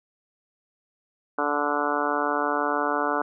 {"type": "harmonic tone", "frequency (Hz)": 146.1, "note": "D3", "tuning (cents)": -9, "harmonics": [2, 3, 4, 5, 6, 7, 8, 9, 10], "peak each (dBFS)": [-31, -31, -31, -31, -31, -31, -31, -31, -31], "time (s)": [1.38, 3.22], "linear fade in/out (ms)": 5, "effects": []}